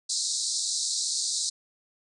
pink band-pass noise, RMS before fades -29 dBFS, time 0.09-1.5 s, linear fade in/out 10 ms, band 3900 to 9000 Hz, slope 96 dB/octave, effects none

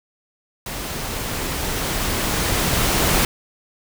pink noise with level ramp, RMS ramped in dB -29 to -17 dBFS, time 0.66-3.25 s, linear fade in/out 2 ms, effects none

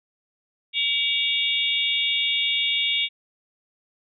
sine tone cluster, 2283 / 2828 / 3351 / 3654 Hz, D7 / F7 / G#7 / A#7, -50 / +21 / +15 / -35 cents, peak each -26 dBFS, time 0.73-3.09 s, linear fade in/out 50 ms, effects none

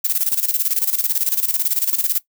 violet noise with tremolo, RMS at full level -17 dBFS, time 0.04-2.19 s, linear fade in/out 10 ms, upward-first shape square, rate 18 Hz, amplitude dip 75%, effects noise-tail reverb RT60 0.1 s tail -18 dB re dry

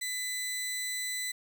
sawtooth tone pair together, 2000 / 4000 Hz, B6 / B7, +21 / +21 cents, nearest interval octave, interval 1200 cents, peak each -32 / -30 dBFS, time 0.01-1.32 s, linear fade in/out 10 ms, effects 10-bit

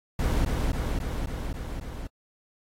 brown noise with echo, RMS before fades -24 dBFS, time 0.19-0.45 s, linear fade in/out 2 ms, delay 270 ms, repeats 6, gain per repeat -2 dB, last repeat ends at 2.07 s, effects AAC 48 kbps

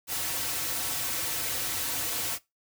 white noise with comb filter, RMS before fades -31 dBFS, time 0.07-2.39 s, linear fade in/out 50 ms, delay 4.9 ms, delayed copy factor -1, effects noise-tail reverb RT60 0.2 s tail -20 dB re dry

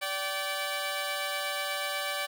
10% pulse tone pair together, 580.3 / 771 Hz, D5 / G5, -21 / -29 cents, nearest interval perfect fourth, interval 492 cents, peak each -24 / -27 dBFS, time 0.01-2.27 s, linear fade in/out 20 ms, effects none

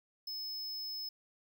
square tone, 5200 Hz, E8, 24 cents flat, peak -39 dBFS, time 0.27-1.09 s, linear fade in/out 5 ms, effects none

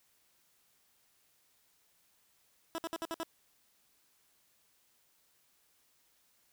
15% pulse tone bursts, 329.6 Hz, E4, in tune, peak -29 dBFS, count 6, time 2.75-3.232 s, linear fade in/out 0 ms, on 32 ms, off 58 ms, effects white hiss -71 dBFS RMS until 6.52 s

